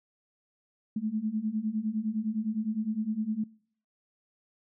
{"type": "beating tone pair", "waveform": "sine", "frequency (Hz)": [211, 220.8], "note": ["G#3", "A3"], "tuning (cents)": [28, 6], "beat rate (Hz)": 9.8, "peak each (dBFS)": [-32, -31], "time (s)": [0.96, 3.44], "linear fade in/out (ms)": 5, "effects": ["noise-tail reverb RT60 0.6 s tail -24 dB re dry"]}